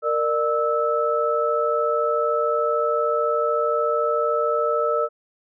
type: tone cluster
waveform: sine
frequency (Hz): 464.5 / 598 / 1308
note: A#4 / D5 / E6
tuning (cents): -6 / +31 / -14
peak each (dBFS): -23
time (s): 0.02-5.09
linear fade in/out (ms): 50
effects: none